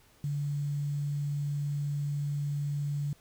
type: tone with quantisation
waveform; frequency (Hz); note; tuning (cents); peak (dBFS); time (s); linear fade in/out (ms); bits
sine; 144.4; D3; -29; -29; 0.24-3.13; 2; 9
effects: pink hiss -62 dBFS RMS until 3.2 s